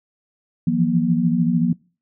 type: tone cluster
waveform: sine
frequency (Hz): 164.6 / 171.1 / 178.1 / 238.3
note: E3 / F3 / F3 / A#3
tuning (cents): -2 / -35 / +34 / +38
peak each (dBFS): -22 / -26 / -20 / -19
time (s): 0.67-1.73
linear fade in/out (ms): 5
effects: noise-tail reverb RT60 0.4 s tail -25 dB re dry

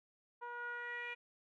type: tone with low-pass filter sweep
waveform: 10% pulse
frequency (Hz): 480.3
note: B4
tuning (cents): -48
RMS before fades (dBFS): -44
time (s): 0.41-1.15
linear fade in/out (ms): 20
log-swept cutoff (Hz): 1100 to 2400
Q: 4.7
effects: none

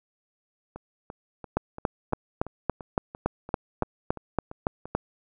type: two click trains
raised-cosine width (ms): 1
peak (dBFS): -9 / -24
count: 13 / 13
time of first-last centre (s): 1.57-4.95 / 0.76-4.856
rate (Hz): 3.55 / 2.93
effects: none

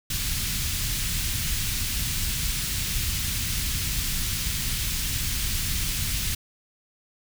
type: band-stop noise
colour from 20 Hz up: pink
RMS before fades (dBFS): -27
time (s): 0.1-6.35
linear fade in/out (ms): 5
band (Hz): 130 to 2700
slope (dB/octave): 12
effects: none

